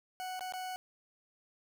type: tone with dropouts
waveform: 40% pulse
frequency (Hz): 741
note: F#5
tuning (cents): +2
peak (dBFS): -37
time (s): 0.2-0.76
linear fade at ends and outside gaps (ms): 0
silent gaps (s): 0.394-0.408 / 0.523-0.537
effects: none